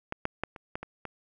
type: clicks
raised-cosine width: 0.5 ms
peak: -17 / -13 / -14 / -28 / -18 / -23 / -22 dBFS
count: 7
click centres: 0.124 / 0.254 / 0.436 / 0.562 / 0.755 / 0.83 / 1.053 s
effects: none